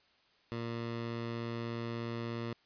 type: tone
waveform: 15% pulse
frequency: 116.7 Hz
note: A#2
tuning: 2 cents sharp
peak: -30 dBFS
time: 0.52-2.53 s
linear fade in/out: 0 ms
effects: white hiss -68 dBFS RMS until 2.65 s + resampled to 11025 Hz